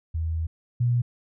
sine tone pair in turn, 81 / 120.98 Hz, E2 / B2, -30 / -35 cents, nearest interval perfect fifth, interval 695 cents, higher second, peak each -24 / -19 dBFS, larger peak second, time 0.14-0.47 / 0.8-1.02 s, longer first, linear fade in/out 10 ms, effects none

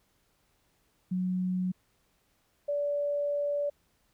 sine tone pair in turn, 183.4 / 578.1 Hz, F#3 / D5, -15 / -27 cents, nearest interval octave + minor sixth, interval 1988 cents, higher second, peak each -27 dBFS, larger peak neither, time 1.11-1.72 / 2.68-3.7 s, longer second, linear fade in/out 10 ms, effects pink hiss -71 dBFS RMS until 4.13 s

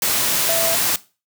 sine tone in noise, 663 Hz, E5, 10 cents sharp, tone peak -20 dBFS, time 0.49-0.75 s, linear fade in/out 2 ms, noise white, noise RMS -19 dBFS, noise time 0.02-0.96 s, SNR -4 dB, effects noise-tail reverb RT60 0.3 s tail -18 dB re dry + high-pass 100 Hz 12 dB/octave

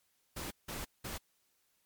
pink noise bursts at uneven times, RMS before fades -41 dBFS, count 3, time 0.36-0.51 / 0.68-0.85 / 1.04-1.18 s, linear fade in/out 10 ms, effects white hiss -75 dBFS RMS until 1.85 s + MP3 96 kbps

